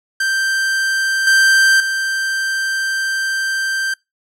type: tone with level steps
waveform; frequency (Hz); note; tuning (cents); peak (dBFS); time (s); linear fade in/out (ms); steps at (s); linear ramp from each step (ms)
45% pulse; 1568; G6; 0; -15 / -9 / -17; 0.2-3.94; 5; 1.27 / 1.8; 2
effects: noise-tail reverb RT60 0.2 s tail -24 dB re dry + low-pass 10000 Hz 12 dB/octave